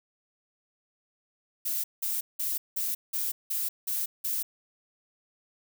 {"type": "noise bursts", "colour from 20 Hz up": "violet", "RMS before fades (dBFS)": -30, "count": 8, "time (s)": [1.65, 4.43], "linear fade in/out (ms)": 10, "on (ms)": 190, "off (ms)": 180, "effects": []}